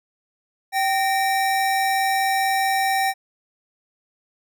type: tone pair together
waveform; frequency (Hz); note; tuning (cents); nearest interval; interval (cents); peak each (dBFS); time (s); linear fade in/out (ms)
square; 774 / 1840.9; G5 / A#6; -22 / -22; octave + minor third; 1500; -20 / -26; 0.72-3.14; 50
effects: none